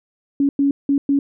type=tone bursts at uneven times; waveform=sine; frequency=280 Hz; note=C#4; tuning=18 cents sharp; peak=-13 dBFS; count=4; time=0.4-0.49 / 0.59-0.71 / 0.89-0.98 / 1.09-1.19 s; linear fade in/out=2 ms; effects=none